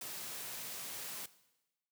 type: noise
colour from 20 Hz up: white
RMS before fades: -44 dBFS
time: 0.01-1.26 s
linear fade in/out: 5 ms
effects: noise-tail reverb RT60 1.0 s tail -17 dB re dry + high-pass 100 Hz 12 dB/octave